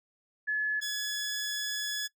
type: tone pair in turn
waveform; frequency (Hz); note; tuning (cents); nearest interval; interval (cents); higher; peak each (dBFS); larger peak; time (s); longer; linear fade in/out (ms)
sine / 15% pulse; 1711 / 1697.2; A6 / G#6; -49 / +37; unison; 14; first; -26 / -25; second; 0.47-0.81 / 0.81-2.08; second; 20
effects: noise-tail reverb RT60 0.1 s tail -22 dB re dry